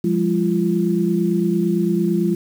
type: tone cluster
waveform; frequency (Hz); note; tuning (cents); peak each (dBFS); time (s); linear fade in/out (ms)
sine; 175.2 / 204.1 / 343.3; F3 / G#3 / F4; +6 / -30 / -30; -20; 0.04-2.35; 5
effects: 7-bit